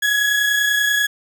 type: tone pair together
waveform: 35% pulse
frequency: 1672.8 / 1703 Hz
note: G#6 / G#6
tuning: +12 / +43 cents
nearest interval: unison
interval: 31 cents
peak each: -14 / -23 dBFS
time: 0.02-1.07 s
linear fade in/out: 10 ms
effects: none